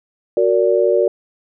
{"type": "chord", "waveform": "sine", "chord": "Gb augmented", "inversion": "none", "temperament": "just", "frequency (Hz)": [370, 462.5, 578.1], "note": ["Gb4", "Bb4", "D5"], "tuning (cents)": [0, -14, -27], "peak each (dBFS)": -16, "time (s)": [0.37, 1.08], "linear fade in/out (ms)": 2, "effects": []}